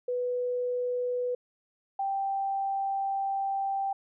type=tone pair in turn; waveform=sine; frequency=493.9 / 784 Hz; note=B4 / G5; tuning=0 / 0 cents; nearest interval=minor sixth; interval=800 cents; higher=second; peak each=-27 dBFS; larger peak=neither; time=0.08-1.35 / 1.99-3.93 s; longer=second; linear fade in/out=5 ms; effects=none